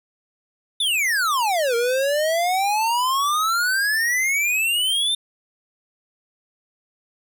square exponential two-way sweep, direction down then up, 3634 to 461.1 to 3634 Hz, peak -19 dBFS, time 0.8-5.15 s, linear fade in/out 5 ms, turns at 1.75 s, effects none

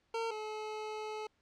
25% pulse tone pair in turn, 455.5 / 429.9 Hz, A#4 / A4, -40 / -40 cents, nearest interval minor second, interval 100 cents, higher first, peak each -30 / -35 dBFS, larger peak first, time 0.14-0.31 / 0.31-1.27 s, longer second, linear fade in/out 5 ms, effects pink hiss -75 dBFS RMS until 1.41 s + low-pass 5000 Hz 12 dB/octave

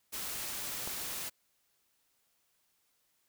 white noise, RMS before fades -39 dBFS, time 0.12-1.3 s, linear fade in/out 20 ms
click, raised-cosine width 1 ms, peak -26 dBFS, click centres 0.875 s
effects white hiss -75 dBFS RMS until 3.28 s

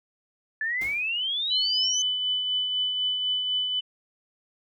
sine exponential sweep, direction up, 1725 to 6272 Hz, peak -25 dBFS, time 0.61-2.02 s, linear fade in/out 2 ms
pink noise with exponential decay, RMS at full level -39 dBFS, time 0.81-1.22 s, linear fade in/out 5 ms, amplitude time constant 87 ms
sine tone with tremolo, 3000 Hz, F#7, 23 cents sharp, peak -22 dBFS, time 1.5-3.81 s, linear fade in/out 20 ms, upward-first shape triangle, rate 4 Hz, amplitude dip 40%
effects none

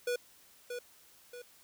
square tone with echo, 487.8 Hz, B4, 21 cents flat, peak -31 dBFS, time 0.07-0.16 s, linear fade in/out 5 ms, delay 630 ms, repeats 2, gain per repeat -7 dB, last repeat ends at 1.42 s, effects white hiss -61 dBFS RMS until 1.63 s

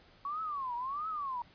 sine tone with vibrato, 1111 Hz, C#6, 4 cents sharp, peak -34 dBFS, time 0.25-1.42 s, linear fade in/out 2 ms, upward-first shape triangle, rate 1.5 Hz, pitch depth 290 cents each way, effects pink hiss -61 dBFS RMS until 1.54 s + resampled to 11025 Hz

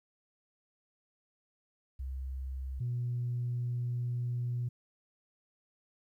sine tone pair in turn, 65.9 / 121.63 Hz, C2 / B2, +13 / -26 cents, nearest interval major seventh, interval 1061 cents, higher second, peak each -35 / -30 dBFS, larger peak second, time 1.99-2.8 / 2.8-4.69 s, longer second, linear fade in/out 10 ms, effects tanh soft clip ceiling -27 dBFS + 12-bit

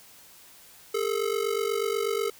square ring-modulated tone, 430.8 Hz, A4, 37 cents flat, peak -23 dBFS, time 0.94-2.3 s, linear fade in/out 5 ms, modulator 24.1 Hz, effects white hiss -52 dBFS RMS until 2.39 s

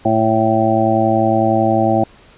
harmonic tone, 110.9 Hz, A2, 14 cents sharp, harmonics 1 / 2 / 3 / 5 / 6 / 7, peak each -21 / -19 / -18 / -20 / -18 / -17 dBFS, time 0.05-2.04 s, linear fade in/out 5 ms, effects pink hiss -46 dBFS RMS until 2.37 s + resampled to 8000 Hz

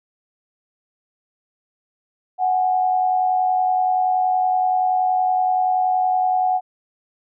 sine tone pair together, 740 / 830.6 Hz, F#5 / G#5, 0 / 0 cents, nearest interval major second, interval 200 cents, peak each -16 / -26 dBFS, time 2.38-6.61 s, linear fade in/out 50 ms, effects none

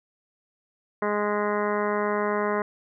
harmonic tone with a mistuned harmonic, 207.7 Hz, G#3, in tune, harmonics 1 / 2 / 3 / 4 / 5 / 6 / 7 / 8 / 9 / 10, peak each -31 / -27 / -30 / -35 / -30 / -35 / -36 / -40 / -37 / -42 dBFS, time 1.02-2.62 s, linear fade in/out 2 ms, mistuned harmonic 10, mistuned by -33 cents, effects none

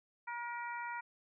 harmonic tone with a mistuned harmonic, 476.4 Hz, A#4, 38 cents sharp, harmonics 2 / 3 / 4 / 5, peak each -41 / -45 / -47 / -49 dBFS, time 0.27-1.01 s, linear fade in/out 10 ms, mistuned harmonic 5, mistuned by -36 cents, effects none

